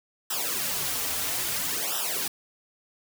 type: noise with flanger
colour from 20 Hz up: white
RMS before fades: -29 dBFS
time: 0.3-2.28 s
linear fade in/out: 5 ms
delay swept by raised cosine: 0.45 to 5.65 ms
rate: 0.6 Hz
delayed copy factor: -0.9
effects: none